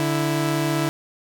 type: tone pair together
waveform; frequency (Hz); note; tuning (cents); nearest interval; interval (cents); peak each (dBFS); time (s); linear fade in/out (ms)
sawtooth; 146.7 / 329.3; D3 / E4; -2 / -2; octave + major second; 1400; -19; 0-0.89; 0
effects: none